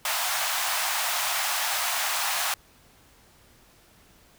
pink high-pass noise, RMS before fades -27 dBFS, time 0.05-2.54 s, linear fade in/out 2 ms, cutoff 680 Hz, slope 48 dB/octave, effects pink hiss -57 dBFS RMS until 4.38 s

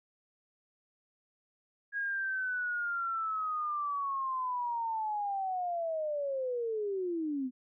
sine linear sweep, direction down, 1649 to 246.9 Hz, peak -31 dBFS, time 1.92-7.51 s, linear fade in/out 50 ms, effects none

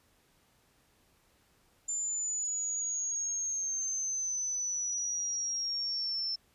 sine exponential sweep, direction down, 7170 to 5330 Hz, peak -31 dBFS, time 1.88-6.36 s, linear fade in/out 10 ms, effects pink hiss -68 dBFS RMS until 6.54 s + resampled to 32000 Hz

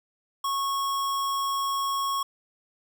square tone, 1100 Hz, C#6, 14 cents flat, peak -26 dBFS, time 0.44-2.23 s, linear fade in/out 5 ms, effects none

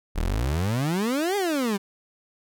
30% pulse exponential two-way sweep, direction up then down, 35 to 418.3 to 190.3 Hz, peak -20 dBFS, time 0.15-1.78 s, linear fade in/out 20 ms, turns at 1.36 s, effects none

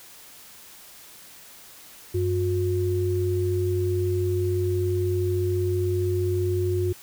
sine tone pair together, 95.4 / 360.2 Hz, G2 / F#4, -47 / -46 cents, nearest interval octave + major seventh, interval 2301 cents, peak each -24 dBFS, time 2.14-6.93 s, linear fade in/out 10 ms, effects white hiss -47 dBFS RMS until 7.02 s

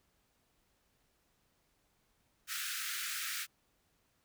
pink high-pass noise, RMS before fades -39 dBFS, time 2.47-3.47 s, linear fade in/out 50 ms, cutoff 1300 Hz, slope 96 dB/octave, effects pink hiss -75 dBFS RMS until 4.24 s

